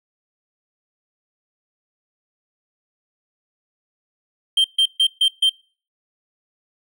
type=tone bursts; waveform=triangle; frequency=3147 Hz; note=G7; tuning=6 cents sharp; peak=-11 dBFS; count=5; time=4.57-5.495 s; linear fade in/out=5 ms; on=73 ms; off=140 ms; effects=noise-tail reverb RT60 0.4 s tail -23 dB re dry